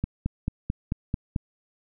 click train, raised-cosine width 5 ms, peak -13 dBFS, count 7, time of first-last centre 0.04-1.362 s, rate 4.54 Hz, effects none

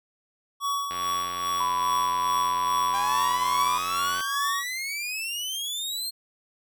square tone with tremolo, 1127 Hz, C#6, 28 cents sharp, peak -25 dBFS, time 0.6-4.64 s, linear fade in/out 50 ms, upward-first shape sine, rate 2.4 Hz, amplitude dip 50%
click train, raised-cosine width 0.3 ms, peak -20 dBFS, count 295, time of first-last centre 0.91-4.206 s, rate 89.2 Hz
sine tone, 1000 Hz, B5, 21 cents sharp, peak -24 dBFS, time 1.6-3.78 s, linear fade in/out 5 ms
sawtooth exponential sweep, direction up, 784 to 4254 Hz, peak -26 dBFS, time 2.93-6.11 s, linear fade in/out 20 ms
effects none

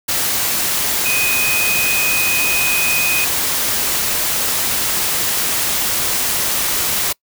sine tone in noise, 2499 Hz, D#7, 7 cents sharp, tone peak -17 dBFS, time 1.05-3.25 s, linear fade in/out 10 ms, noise white, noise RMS -18 dBFS, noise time 0.08-7.13 s, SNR -2 dB, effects noise-tail reverb RT60 0.1 s tail -25 dB re dry

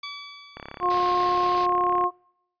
5% pulse tone with exponential decay, 1147 Hz, D6, 41 cents flat, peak -16 dBFS, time 0.03-1.37 s, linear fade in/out 5 ms, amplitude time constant 290 ms
click train, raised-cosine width 0.5 ms, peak -21 dBFS, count 52, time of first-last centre 0.57-2.04 s, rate 34.7 Hz
harmonic tone, 357.4 Hz, F4, 40 cents sharp, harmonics 1 / 2 / 3, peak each -27 / -27 / -21 dBFS, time 0.8-2.11 s, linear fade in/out 50 ms
white noise, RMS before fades -32 dBFS, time 0.9-1.66 s, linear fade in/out 5 ms
effects noise-tail reverb RT60 0.8 s tail -26 dB re dry + resampled to 11025 Hz

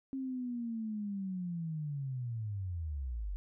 sine linear sweep, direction down, 270 to 44.11 Hz, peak -35 dBFS, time 0.13-3.36 s, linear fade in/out 0 ms, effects none

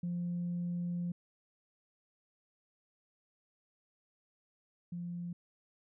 sine tone pair in turn, 174.61 / 173.9 Hz, F3 / F3, 0 / -7 cents, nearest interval unison, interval 7 cents, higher first, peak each -32 / -37 dBFS, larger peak first, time 0.03-1.12 / 4.92-5.33 s, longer first, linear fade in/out 5 ms, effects tanh soft clip ceiling -30 dBFS

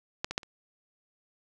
clicks, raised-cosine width 0.2 ms, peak -12 / -17 / -11 / -30 dBFS, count 4, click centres 0.245 / 0.31 / 0.379 / 0.432 s, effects none

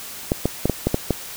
clicks, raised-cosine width 2 ms, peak -4 dBFS, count 7, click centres 0.319 / 0.456 / 0.656 / 0.697 / 0.87 / 0.944 / 1.107 s, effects white hiss -35 dBFS RMS until 1.36 s

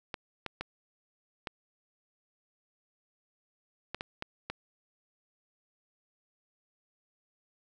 clicks, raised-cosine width 0.3 ms, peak -19 dBFS, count 8, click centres 0.142 / 0.463 / 0.61 / 1.472 / 3.946 / 4.009 / 4.224 / 4.5 s, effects none

